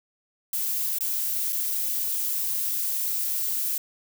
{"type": "noise with dropouts", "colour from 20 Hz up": "violet", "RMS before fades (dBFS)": -27, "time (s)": [0.53, 3.78], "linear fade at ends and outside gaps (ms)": 2, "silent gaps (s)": [[0.986, 1.007], [1.524, 1.528]], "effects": []}